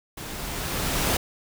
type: noise with level ramp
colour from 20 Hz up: pink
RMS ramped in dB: -37 to -22 dBFS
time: 0.17-1.17 s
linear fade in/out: 5 ms
effects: none